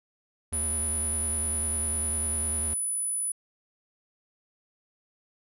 square tone with vibrato, 77.78 Hz, D#2, in tune, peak -34 dBFS, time 0.52-2.74 s, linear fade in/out 5 ms, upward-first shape sine, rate 10 Hz, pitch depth 82 cents each way
sine tone, 9956 Hz, D#9, in tune, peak -26 dBFS, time 0.53-3.32 s, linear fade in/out 5 ms
effects resampled to 24000 Hz

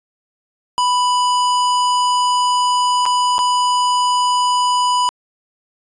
square tone with dropouts, 990 Hz, B5, 4 cents sharp, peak -14 dBFS, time 0.78-5.09 s, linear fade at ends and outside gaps 0 ms, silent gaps 3.055-3.062 / 3.382-3.39 s, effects resampled to 22050 Hz

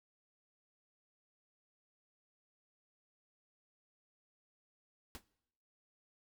pink noise with exponential decay, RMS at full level -44 dBFS, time 5.15-5.24 s, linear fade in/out 0 ms, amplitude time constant 18 ms, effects noise-tail reverb RT60 0.8 s tail -21 dB re dry

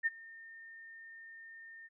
sine tone with ADSR envelope, 1818 Hz, A#6, 44 cents flat, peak -26 dBFS, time 0.03-1.89 s, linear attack 32 ms, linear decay 29 ms, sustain -23 dB, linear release 32 ms, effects none

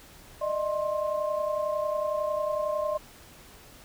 sine tone cluster, 603 / 634 / 1058 Hz, D5 / D#5 / C6, +46 / +32 / +19 cents, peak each -28 / -32 / -33 dBFS, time 0.41-2.98 s, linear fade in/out 10 ms, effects pink hiss -51 dBFS RMS until 3.84 s

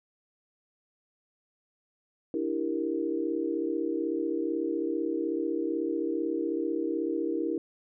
sine chord, E half-diminished seventh, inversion third, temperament equal, 293.7 / 329.6 / 392 / 466.2 Hz, D4 / E4 / G4 / Bb4, 0 / 0 / 0 / 0 cents, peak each -34 / -30 / -35 / -34 dBFS, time 2.34-7.58 s, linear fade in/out 2 ms, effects none

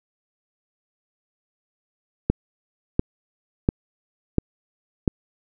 click train, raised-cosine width 3 ms, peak -4 dBFS, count 5, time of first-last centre 2.3-5.078 s, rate 1.44 Hz, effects none

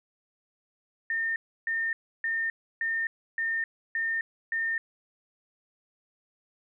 sine tone bursts, 1817 Hz, A#6, 45 cents flat, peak -26 dBFS, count 7, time 1.1-4.78 s, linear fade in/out 2 ms, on 260 ms, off 310 ms, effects none

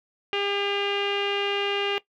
sawtooth tone with low-pass filter, 402.3 Hz, G4, 45 cents sharp, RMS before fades -26 dBFS, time 0.33-1.98 s, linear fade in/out 0 ms, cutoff 2800 Hz, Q 6.7, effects noise-tail reverb RT60 0.1 s tail -18 dB re dry

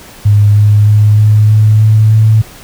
sine tone with pitch steps, 103.3 / 104.32 / 105.35 / 106.39 / 107.44 / 108.5 / 109.57 Hz, G#2 / G#2 / G#2 / G#2 / A2 / A2 / A2, -9 / +8 / +25 / +42 / -41 / -24 / -7 cents, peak -3 dBFS, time 0.25-2.42 s, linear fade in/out 10 ms, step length 310 ms, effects pink hiss -34 dBFS RMS until 2.63 s

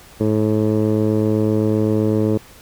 15% pulse tone with low-pass filter, 107.8 Hz, A2, 35 cents flat, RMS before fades -17 dBFS, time 0.2-2.38 s, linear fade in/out 10 ms, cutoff 510 Hz, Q 1.8, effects pink hiss -44 dBFS RMS until 2.61 s

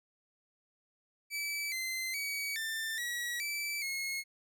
sawtooth tone with pitch steps, 2305 / 2068 / 2266 / 1786 / 1921 / 2319 / 2167 Hz, D7 / C7 / C#7 / A6 / B6 / D7 / C#7, -33 / -21 / +37 / +25 / -48 / -22 / -40 cents, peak -31 dBFS, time 1.3-4.24 s, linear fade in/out 50 ms, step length 420 ms, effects none

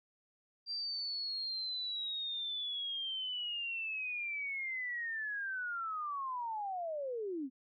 sine linear sweep, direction down, 4739 to 246.9 Hz, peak -36 dBFS, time 0.66-7.5 s, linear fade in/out 50 ms, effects none

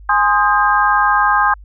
sine chord, Ab major seventh, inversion none, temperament equal with one note detuned, 830.6 / 1046.5 / 1244.5 / 1600 Hz, Ab5 / C6 / Eb6 / G6, 0 / 0 / 0 / +35 cents, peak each -16 dBFS, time 0.09-1.54 s, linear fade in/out 5 ms, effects added 50 Hz sine -35 dBFS peak until 1.64 s

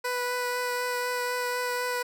15% pulse tone with vibrato, 493.9 Hz, B4, in tune, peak -21 dBFS, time 0.04-2.03 s, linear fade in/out 10 ms, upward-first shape triangle, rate 4 Hz, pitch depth 12 cents each way, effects none

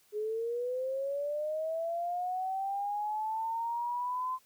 sine linear sweep, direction up, 415.3 to 1034 Hz, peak -31 dBFS, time 0.12-4.39 s, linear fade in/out 50 ms, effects white hiss -66 dBFS RMS until 4.45 s

